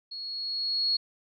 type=tone with level ramp; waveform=sine; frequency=4328 Hz; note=C#8; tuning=42 cents flat; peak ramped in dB=-36 to -22 dBFS; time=0.11-0.97 s; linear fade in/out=10 ms; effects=none